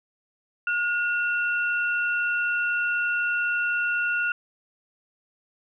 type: tone pair together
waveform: sine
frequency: 1435.6 / 2714 Hz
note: F6 / E7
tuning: +47 / +50 cents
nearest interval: major seventh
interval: 1103 cents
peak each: -23 / -29 dBFS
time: 0.67-4.32 s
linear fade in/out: 2 ms
effects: none